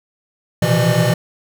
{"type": "tone cluster", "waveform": "square", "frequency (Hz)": [118.7, 129.4, 162.5, 170.3, 603], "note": ["A#2", "C3", "E3", "F3", "D5"], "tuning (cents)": [32, -19, -24, -43, 46], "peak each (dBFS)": -20, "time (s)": [0.62, 1.14], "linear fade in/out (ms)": 5, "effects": []}